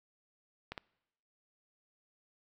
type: clicks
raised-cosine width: 0.3 ms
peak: -24 dBFS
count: 2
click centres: 0.72 / 0.778 s
effects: noise-tail reverb RT60 0.9 s tail -24 dB re dry